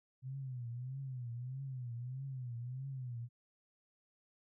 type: tone with vibrato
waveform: sine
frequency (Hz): 126.8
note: B2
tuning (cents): +46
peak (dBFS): -40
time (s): 0.22-3.29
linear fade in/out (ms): 50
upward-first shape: triangle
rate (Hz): 1.6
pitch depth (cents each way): 150
effects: none